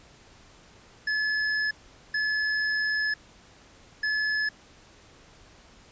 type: tone bursts at uneven times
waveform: square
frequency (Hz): 1717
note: A6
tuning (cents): -43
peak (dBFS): -25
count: 3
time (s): 1.07-1.71 / 2.14-3.14 / 4.03-4.49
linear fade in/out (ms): 5
effects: pink hiss -54 dBFS RMS until 5.91 s + resampled to 16000 Hz